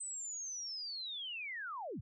sine linear sweep, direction down, 8190 to 63.5 Hz, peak -40 dBFS, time 0-2.01 s, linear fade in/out 10 ms, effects none

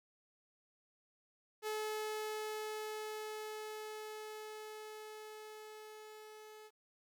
sawtooth tone with level ramp, 429.9 Hz, A4, 40 cents flat, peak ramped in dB -33 to -49 dBFS, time 1.62-6.71 s, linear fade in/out 50 ms, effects 12-bit

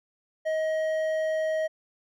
triangle tone with hard clipping, 631 Hz, D#5, 24 cents sharp, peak -26 dBFS, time 0.45-1.68 s, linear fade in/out 20 ms, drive 10 dB, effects none

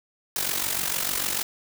white noise with amplitude modulation, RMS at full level -24 dBFS, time 0.36-1.43 s, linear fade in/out 2 ms, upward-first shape sine, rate 46.7 Hz, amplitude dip 70%, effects none

